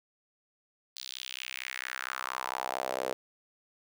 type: tone with high-pass filter sweep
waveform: sawtooth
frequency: 64.4 Hz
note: C2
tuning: 27 cents flat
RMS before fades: -37 dBFS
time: 0.96-3.13 s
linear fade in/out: 0 ms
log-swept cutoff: 4300 to 490 Hz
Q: 2.9
effects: none